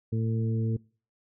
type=harmonic tone with a mistuned harmonic; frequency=112.2 Hz; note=A2; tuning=34 cents sharp; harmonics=1 / 2 / 3 / 4; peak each=-26 / -32 / -40 / -38 dBFS; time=0.12-0.77 s; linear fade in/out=10 ms; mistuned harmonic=1; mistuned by=+16 cents; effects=noise-tail reverb RT60 0.4 s tail -24 dB re dry